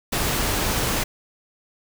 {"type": "noise", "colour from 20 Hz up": "pink", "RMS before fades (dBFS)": -23, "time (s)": [0.12, 1.04], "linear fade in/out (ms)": 10, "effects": []}